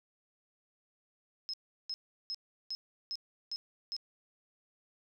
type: tone bursts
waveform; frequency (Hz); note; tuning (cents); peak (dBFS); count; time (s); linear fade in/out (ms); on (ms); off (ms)
sine; 5160; E8; -38; -35; 7; 1.49-3.965; 0; 45; 360
effects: none